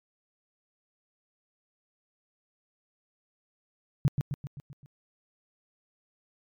sine tone with echo, 140.3 Hz, C#3, 21 cents sharp, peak -18 dBFS, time 4.05-4.08 s, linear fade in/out 0 ms, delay 130 ms, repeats 6, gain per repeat -5 dB, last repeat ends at 4.86 s, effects MP3 96 kbps

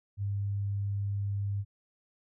sine tone, 100.4 Hz, G2, 42 cents sharp, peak -29 dBFS, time 0.17-1.65 s, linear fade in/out 50 ms, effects none

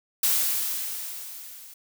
blue noise with level ramp, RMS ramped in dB -21 to -46 dBFS, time 0.23-1.74 s, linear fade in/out 5 ms, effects none

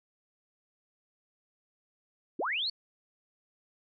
sine linear sweep, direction up, 230 to 4532 Hz, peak -29 dBFS, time 2.39-2.7 s, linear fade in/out 5 ms, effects none

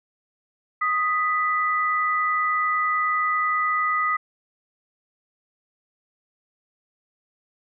sine tone pair together, 1247 / 1978.3 Hz, D#6 / B6, +3 / +2 cents, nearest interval minor sixth, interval 799 cents, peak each -21 / -25 dBFS, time 0.81-4.17 s, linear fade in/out 10 ms, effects none

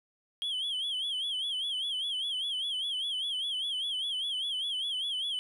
sine tone with vibrato, 3200 Hz, G7, 35 cents sharp, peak -28 dBFS, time 0.42-5.39 s, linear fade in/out 0 ms, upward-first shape sine, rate 5 Hz, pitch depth 120 cents each way, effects tanh soft clip ceiling -29 dBFS + 11-bit

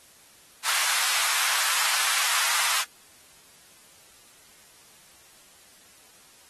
pink high-pass noise, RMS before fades -25 dBFS, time 0.63-2.85 s, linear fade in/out 50 ms, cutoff 1000 Hz, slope 24 dB/octave, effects white hiss -54 dBFS RMS until 6.49 s + AAC 32 kbps

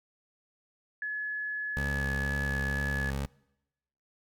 sine tone, 1704 Hz, G#6, 44 cents sharp, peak -31 dBFS, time 1.02-3.1 s, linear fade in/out 2 ms
20% pulse tone with vibrato, 69 Hz, C#2, 7 cents flat, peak -26 dBFS, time 1.77-3.26 s, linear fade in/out 0 ms, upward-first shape sine, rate 2.1 Hz, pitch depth 32 cents each way
effects noise-tail reverb RT60 0.9 s tail -24 dB re dry

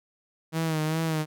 sawtooth tone with vibrato, 158.7 Hz, D#3, 35 cents sharp, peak -21 dBFS, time 0.52-1.26 s, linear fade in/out 50 ms, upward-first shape sine, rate 2.5 Hz, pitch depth 49 cents each way, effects none

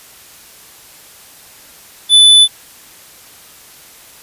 square tone, 3493 Hz, A7, 13 cents flat, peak -4 dBFS, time 2.09-2.48 s, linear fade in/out 50 ms, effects white hiss -40 dBFS RMS until 4.22 s + resampled to 32000 Hz

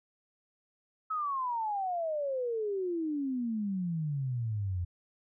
sine exponential sweep, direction down, 1300 to 85.7 Hz, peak -30 dBFS, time 1.1-4.85 s, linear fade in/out 10 ms, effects none

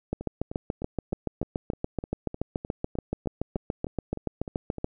two click trains, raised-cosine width 2 ms, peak -22 / -14 dBFS, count 16 / 34, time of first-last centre 0.21-4.783 / 0.13-4.844 s, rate 3.28 / 7 Hz, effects none

